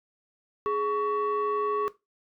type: tone pair together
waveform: sine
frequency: 417.9 / 1122 Hz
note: G#4 / C#6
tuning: +11 / +21 cents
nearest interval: octave + perfect fourth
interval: 1710 cents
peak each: -25 dBFS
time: 0.66-1.88 s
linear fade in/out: 0 ms
effects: noise-tail reverb RT60 0.2 s tail -17 dB re dry + tanh soft clip ceiling -21 dBFS